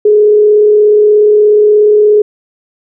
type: tone with frequency modulation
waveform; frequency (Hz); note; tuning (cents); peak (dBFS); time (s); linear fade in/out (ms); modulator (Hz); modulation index
sine; 420.8; G#4; +23; -3; 0.05-2.22; 5; 36.8; 0.23
effects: none